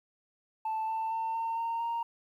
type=tone with pitch steps; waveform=sine; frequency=880 / 889.7 / 899.5 / 909.5 / 919.5 / 929.6 Hz; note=A5 / A5 / A5 / A#5 / A#5 / A#5; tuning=0 / +19 / +38 / -43 / -24 / -5 cents; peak=-28 dBFS; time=0.65-2.03 s; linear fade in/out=5 ms; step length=230 ms; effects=tanh soft clip ceiling -28 dBFS + 11-bit